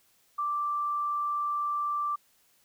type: tone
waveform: sine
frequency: 1174 Hz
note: D6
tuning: 1 cent flat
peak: -27 dBFS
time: 0.38-2.16 s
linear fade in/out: 10 ms
effects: white hiss -66 dBFS RMS until 2.64 s